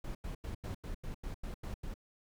brown noise bursts, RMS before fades -40 dBFS, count 10, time 0.04-1.941 s, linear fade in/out 5 ms, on 110 ms, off 89 ms, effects none

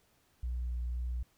sine tone with vibrato, 60.6 Hz, B1, 32 cents flat, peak -31 dBFS, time 0.43-1.23 s, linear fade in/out 5 ms, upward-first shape triangle, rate 2 Hz, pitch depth 16 cents each way, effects tanh soft clip ceiling -30 dBFS + pink hiss -70 dBFS RMS until 1.37 s

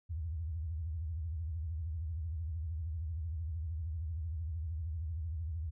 sine tone with vibrato, 80.4 Hz, E2, 43 cents flat, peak -35 dBFS, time 0.09-5.71 s, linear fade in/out 20 ms, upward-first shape sine, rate 13 Hz, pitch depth 170 cents each way, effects none

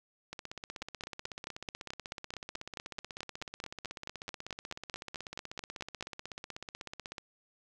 two click trains, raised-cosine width 0.2 ms, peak -24 / -21 dBFS, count 112 / 25, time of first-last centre 0.33-7.182 / 0.82-6.026 s, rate 16.2 / 4.61 Hz, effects none

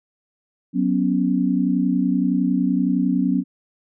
sine chord, F# suspended fourth, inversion none, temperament just, 185 / 246.7 / 277.5 Hz, F#3 / B3 / C#4, 0 / -2 / +2 cents, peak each -21 dBFS, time 0.73-3.44 s, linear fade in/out 50 ms, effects none

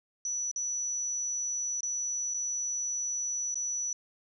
sine tone with dropouts, 5920 Hz, F#8, in tune, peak -30 dBFS, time 0.25-3.93 s, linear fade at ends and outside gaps 2 ms, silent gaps 0.514-0.56 / 1.807-1.831 / 2.339-2.343 / 3.544-3.555 s, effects none

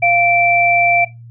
sine tone pair together, 695 / 2338 Hz, F5 / D7, -9 / -8 cents, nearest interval octave + major sixth, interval 2101 cents, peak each -13 dBFS, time 0.02-1.05 s, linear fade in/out 10 ms, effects noise-tail reverb RT60 0.2 s tail -17 dB re dry + added 117 Hz sine -34 dBFS peak until 1.3 s

